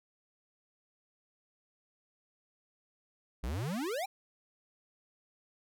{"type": "exponential sweep", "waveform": "square", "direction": "up", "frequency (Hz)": [52.3, 830.6], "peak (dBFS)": -34, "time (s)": [3.43, 4.06], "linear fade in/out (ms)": 10, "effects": []}